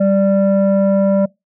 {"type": "tone pair together", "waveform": "sine", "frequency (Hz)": [196, 588.2], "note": ["G3", "D5"], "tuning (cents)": [0, 3], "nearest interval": "octave + perfect fifth", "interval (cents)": 1903, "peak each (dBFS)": -11, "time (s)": [0, 1.26], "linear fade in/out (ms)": 10, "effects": ["noise-tail reverb RT60 0.2 s tail -25 dB re dry", "tanh soft clip ceiling -8 dBFS"]}